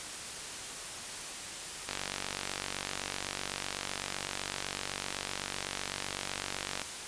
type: click train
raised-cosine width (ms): 0.2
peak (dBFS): -16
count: 237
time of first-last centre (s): 1.89-6.817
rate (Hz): 47.9
effects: white hiss -41 dBFS RMS until 7.07 s + resampled to 22050 Hz